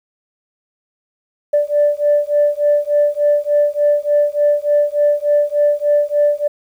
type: beating tone pair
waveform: sine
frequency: 585 / 588.4 Hz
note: D5 / D5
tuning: -7 / +3 cents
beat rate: 3.4 Hz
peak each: -14 dBFS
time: 1.53-6.48 s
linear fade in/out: 10 ms
effects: tanh soft clip ceiling -5 dBFS + 8-bit